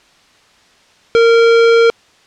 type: tone with hard clipping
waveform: sine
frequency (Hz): 461.7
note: A#4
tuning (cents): -17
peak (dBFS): -8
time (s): 1.15-1.9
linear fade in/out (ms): 0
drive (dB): 17
effects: white hiss -49 dBFS RMS until 2.26 s + low-pass 5000 Hz 12 dB/octave